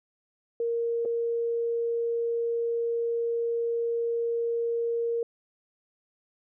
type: tone with dropouts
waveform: sine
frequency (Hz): 466.2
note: A#4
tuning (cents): 0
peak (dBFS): -25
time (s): 0.6-5.23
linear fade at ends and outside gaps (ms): 2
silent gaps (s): 1.051-1.056
effects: none